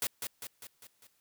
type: noise with echo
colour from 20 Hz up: white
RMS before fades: -32 dBFS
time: 0.02-0.07 s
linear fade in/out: 2 ms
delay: 200 ms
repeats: 5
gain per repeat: -5 dB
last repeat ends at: 1.07 s
effects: white hiss -72 dBFS RMS until 1.2 s